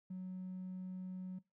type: tone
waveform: triangle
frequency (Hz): 184.9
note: F#3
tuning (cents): -1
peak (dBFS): -38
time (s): 0.1-1.39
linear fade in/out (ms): 10
effects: noise-tail reverb RT60 0.2 s tail -22 dB re dry + tanh soft clip ceiling -39 dBFS